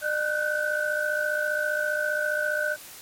sine tone cluster, 603 / 1479 / 1534 Hz, D5 / F#6 / G6, +46 / -1 / -38 cents, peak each -28 dBFS, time 0.01-2.77 s, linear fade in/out 50 ms, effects white hiss -44 dBFS RMS until 3.01 s + MP3 64 kbps

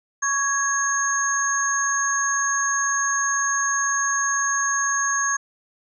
sine tone cluster, 1114 / 1658 / 6480 Hz, C#6 / G#6 / G#8, +8 / -3 / -43 cents, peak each -25 / -24 / -23 dBFS, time 0.22-5.37 s, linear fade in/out 10 ms, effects none

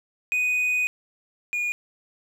triangle tone pair in turn, 2489 / 2439 Hz, D#7 / D#7, 0 / -35 cents, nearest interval unison, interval 35 cents, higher first, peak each -19 / -22 dBFS, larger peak first, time 0.32-0.87 / 1.53-1.72 s, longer first, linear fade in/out 0 ms, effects none

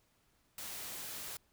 white noise, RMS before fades -44 dBFS, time 0.58-1.37 s, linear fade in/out 2 ms, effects pink hiss -73 dBFS RMS until 1.52 s

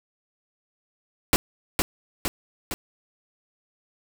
pink noise with echo, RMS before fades -18 dBFS, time 1.33-1.36 s, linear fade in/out 0 ms, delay 460 ms, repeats 3, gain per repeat -4 dB, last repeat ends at 2.74 s, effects none

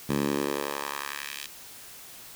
10% pulse tone with high-pass filter sweep, 71 Hz, C#2, 42 cents sharp, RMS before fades -31 dBFS, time 0.09-1.47 s, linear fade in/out 5 ms, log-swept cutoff 160 to 3100 Hz, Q 1.3, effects white hiss -46 dBFS RMS until 2.35 s

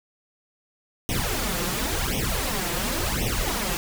pink noise with flanger, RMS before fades -26 dBFS, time 1.09-3.77 s, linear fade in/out 0 ms, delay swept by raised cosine 0.33 to 5.83 ms, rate 0.93 Hz, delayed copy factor +0.95, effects none

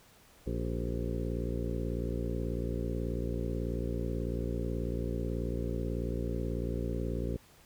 harmonic tone with a mistuned harmonic, 58.27 Hz, A#1, in tune, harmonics 1 / 2 / 3 / 4 / 5 / 6 / 7 / 8 / 9, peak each -35 / -38 / -40 / -41 / -42 / -43 / -43 / -44 / -45 dBFS, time 0.46-7.37 s, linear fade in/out 10 ms, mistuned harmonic 6, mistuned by +74 cents, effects pink hiss -60 dBFS RMS until 7.65 s

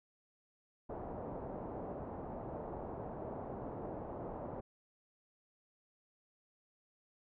white low-pass noise, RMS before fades -44 dBFS, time 0.89-4.61 s, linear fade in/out 10 ms, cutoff 780 Hz, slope 24 dB/octave, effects none

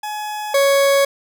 40% pulse tone pair in turn, 845 / 555.6 Hz, G#5 / C#5, +30 / +4 cents, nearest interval perfect fifth, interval 726 cents, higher first, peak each -23 / -11 dBFS, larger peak second, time 0.03-0.54 / 0.54-1.05 s, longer neither, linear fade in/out 5 ms, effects none

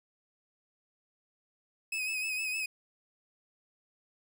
40% pulse tone with vibrato, 2551 Hz, D#7, 43 cents sharp, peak -31 dBFS, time 1.92-2.66 s, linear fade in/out 5 ms, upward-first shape sine, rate 6.5 Hz, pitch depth 46 cents each way, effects none

